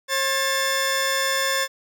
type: tone pair together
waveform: 15% pulse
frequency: 538 / 1760.1 Hz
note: C5 / A6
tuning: +48 / 0 cents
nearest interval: octave + major sixth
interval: 2052 cents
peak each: -17 dBFS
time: 0.08-1.68 s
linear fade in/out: 50 ms
effects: none